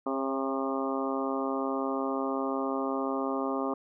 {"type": "harmonic tone with a mistuned harmonic", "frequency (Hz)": 134.5, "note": "C3", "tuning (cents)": 48, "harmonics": [2, 3, 4, 5, 6, 7, 8, 9], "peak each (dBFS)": [-32, -35, -36, -38, -39, -42, -38, -38], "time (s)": [0.06, 3.74], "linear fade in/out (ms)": 5, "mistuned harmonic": 4, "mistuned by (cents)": 18, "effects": []}